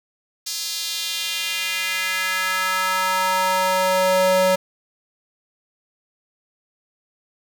square tone with high-pass filter sweep, 186.5 Hz, F#3, 14 cents sharp, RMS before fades -21 dBFS, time 0.46-4.56 s, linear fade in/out 10 ms, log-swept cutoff 5000 to 460 Hz, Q 2, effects none

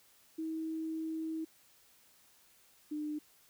sine tone pair in turn, 320 / 301 Hz, D#4 / D4, +49 / +43 cents, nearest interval minor second, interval 106 cents, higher first, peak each -35 / -35 dBFS, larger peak neither, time 0.38-1.45 / 2.91-3.19 s, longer first, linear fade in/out 10 ms, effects white hiss -65 dBFS RMS until 3.49 s

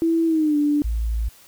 sine tone with pitch glide, 329.6 to 293.6 Hz, E4 to D4, 0 to 0 cents, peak -16 dBFS, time 0.02-0.82 s, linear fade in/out 0 ms, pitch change -200 cents, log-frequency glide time 0.26-0.57 s
sine tone, 56.1 Hz, A1, 34 cents sharp, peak -20 dBFS, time 0.84-1.29 s, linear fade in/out 10 ms
effects white hiss -50 dBFS RMS until 1.47 s

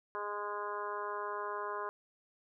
harmonic tone, 206.4 Hz, G#3, 10 cents flat, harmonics 2 / 3 / 4 / 5 / 6 / 7 / 8, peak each -42 / -46 / -49 / -39 / -45 / -47 / -50 dBFS, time 0.15-1.89 s, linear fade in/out 0 ms, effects none

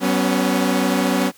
sawtooth chord, F# suspended fourth, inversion none, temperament equal with one note detuned, 189.32 / 246.9 / 277.2 Hz, F#3 / B3 / C#4, +40 / 0 / 0 cents, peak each -17 dBFS, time 0-1.32 s, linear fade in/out 50 ms, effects white hiss -51 dBFS RMS until 1.37 s

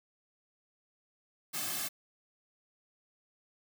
white noise with comb filter, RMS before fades -36 dBFS, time 1.53-1.89 s, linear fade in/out 20 ms, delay 2.1 ms, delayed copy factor -0.9, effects none

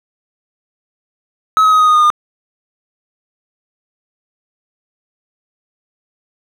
triangle tone with pitch steps, 1283 / 1271.2 / 1259.5 / 1247.9 / 1236.4 / 1225.1 / 1213.8 Hz, E6 / D#6 / D#6 / D#6 / D#6 / D#6 / D#6, -47 / +37 / +21 / +5 / -11 / -27 / -43 cents, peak -5 dBFS, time 1.57-2.102 s, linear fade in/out 0 ms, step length 76 ms, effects none

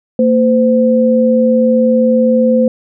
sine tone pair together, 228.5 / 513 Hz, A#3 / C5, -34 / -34 cents, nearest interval octave + major second, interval 1400 cents, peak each -10 dBFS, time 0.19-2.68 s, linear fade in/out 2 ms, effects none

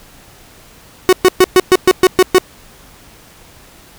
45% pulse tone bursts, 370 Hz, F#4, in tune, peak -4 dBFS, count 9, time 1.09-2.383 s, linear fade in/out 0 ms, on 37 ms, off 120 ms, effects pink hiss -42 dBFS RMS until 3.98 s

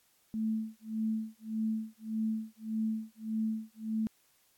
sine tone with tremolo, 220 Hz, A3, in tune, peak -28 dBFS, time 0.34-4.07 s, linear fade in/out 0 ms, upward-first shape sine, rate 1.7 Hz, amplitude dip 100%, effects white hiss -69 dBFS RMS until 4.57 s + AAC 64 kbps

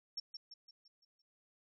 sine tone with echo, 5440 Hz, F8, 46 cents flat, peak -38 dBFS, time 0.17-0.2 s, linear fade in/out 5 ms, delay 170 ms, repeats 6, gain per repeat -6 dB, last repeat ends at 1.22 s, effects none

